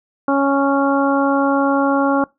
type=harmonic tone; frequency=277.2 Hz; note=C#4; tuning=in tune; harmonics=1 / 2 / 3 / 4 / 5; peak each=-16 / -19 / -21 / -22 / -23 dBFS; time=0.28-2.24 s; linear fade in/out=2 ms; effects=noise-tail reverb RT60 0.2 s tail -22 dB re dry